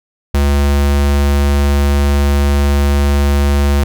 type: tone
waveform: square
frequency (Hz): 71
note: C#2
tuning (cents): +42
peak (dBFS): -10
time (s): 0.34-3.84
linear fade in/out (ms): 5
effects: none